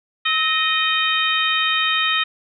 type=harmonic tone with a mistuned harmonic; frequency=619 Hz; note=D#5; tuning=9 cents flat; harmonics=2 / 3 / 4 / 5 / 6; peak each=-23 / -23 / -23 / -23 / -23 dBFS; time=0.25-2.24 s; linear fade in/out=10 ms; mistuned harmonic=2; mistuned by=+66 cents; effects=none